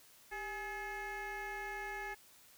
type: tone with frequency modulation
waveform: sine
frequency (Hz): 1270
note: D#6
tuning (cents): +35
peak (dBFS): -37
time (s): 0.31-2.15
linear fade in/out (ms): 20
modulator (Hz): 437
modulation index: 2.1
effects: tanh soft clip ceiling -39 dBFS + white hiss -62 dBFS RMS until 2.57 s